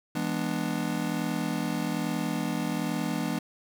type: chord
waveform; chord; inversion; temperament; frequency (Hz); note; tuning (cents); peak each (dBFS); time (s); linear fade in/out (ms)
square; E dominant seventh; none; just; 164.81 / 206 / 247.2 / 296.7; E3 / G#3 / B3 / D4; 0 / -14 / +2 / +18; -34; 0.15-3.39; 5
effects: none